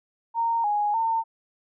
sine tone with pitch steps, 923 / 830 / 906 Hz, A#5 / G#5 / A#5, -17 / -1 / -50 cents, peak -21 dBFS, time 0.34-1.24 s, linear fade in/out 50 ms, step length 300 ms, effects none

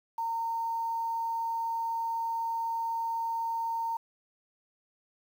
sine tone with quantisation, 916 Hz, A#5, 31 cents flat, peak -29 dBFS, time 0.18-3.97 s, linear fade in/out 5 ms, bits 9, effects none

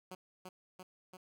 10% pulse tone with echo, 184.3 Hz, F#3, 7 cents flat, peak -36 dBFS, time 0.11-0.15 s, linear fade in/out 5 ms, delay 340 ms, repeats 3, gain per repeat -2 dB, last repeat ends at 1.17 s, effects none

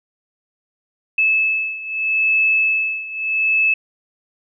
sine beating tone pair, 2608 / 2608.79 Hz, E7 / E7, -19 / -19 cents, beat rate 0.79 Hz, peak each -17 / -20 dBFS, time 1.18-3.74 s, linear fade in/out 5 ms, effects none

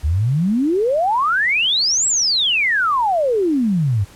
sine exponential two-way sweep, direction up then down, 69.3 to 7902 to 92.7 Hz, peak -14 dBFS, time 0.03-4.05 s, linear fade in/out 20 ms, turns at 2.07 s, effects pink hiss -45 dBFS RMS until 4.15 s + low-pass 12000 Hz 12 dB/octave

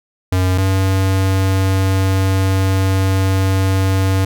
square tone pair in turn, 92.5 / 95.6 Hz, F#2 / G2, 0 / -43 cents, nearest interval minor second, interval 57 cents, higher second, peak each -13 dBFS, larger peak neither, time 0.32-0.58 / 0.58-4.25 s, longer second, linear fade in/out 5 ms, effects none

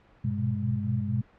sine tone cluster, 100 / 119.9 / 124.2 / 206.8 Hz, G2 / A#2 / B2 / G#3, +35 / +49 / +10 / -7 cents, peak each -31 dBFS, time 0.24-1.22 s, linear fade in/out 10 ms, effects pink hiss -58 dBFS RMS until 1.38 s + low-pass 2000 Hz 12 dB/octave

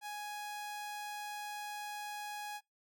sawtooth tone, 832 Hz, G#5, 3 cents sharp, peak -37 dBFS, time 0.01-2.61 s, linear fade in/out 50 ms, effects noise-tail reverb RT60 0.2 s tail -26 dB re dry

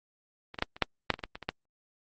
clicks, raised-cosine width 0.3 ms, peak -26 / -18 / -9 / -28 / -6 / -6 / -17 / -26 / -17 / -23 / -24 / -12 dBFS, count 12, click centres 0.544 / 0.588 / 0.624 / 0.765 / 0.823 / 1.103 / 1.14 / 1.192 / 1.238 / 1.355 / 1.427 / 1.49 s, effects Opus 32 kbps

